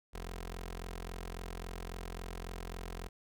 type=tone with notch filter; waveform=15% pulse; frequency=43.65 Hz; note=F1; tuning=in tune; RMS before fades=-43 dBFS; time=0.13-3.09 s; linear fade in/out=20 ms; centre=120 Hz; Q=0.61; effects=none